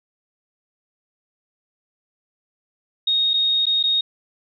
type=tone with dropouts; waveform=sine; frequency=3729 Hz; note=A#7; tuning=in tune; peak=-16 dBFS; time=3.07-4.01 s; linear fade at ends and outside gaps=5 ms; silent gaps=3.335-3.339 / 3.656-3.666 / 3.829-3.837 s; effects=none